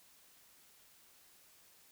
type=silence; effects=white hiss -64 dBFS RMS until 1.91 s